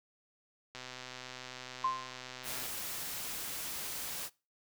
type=click train; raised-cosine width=0.2 ms; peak=-27 dBFS; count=244; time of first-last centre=0.75-2.663 s; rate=127 Hz
type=tone with exponential decay; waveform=sine; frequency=1046.5 Hz; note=C6; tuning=in tune; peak=-26 dBFS; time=1.84-2.22 s; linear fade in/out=5 ms; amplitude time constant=81 ms
type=noise; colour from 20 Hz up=white; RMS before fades=-40 dBFS; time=2.43-4.3 s; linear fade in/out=50 ms
effects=noise-tail reverb RT60 0.3 s tail -22 dB re dry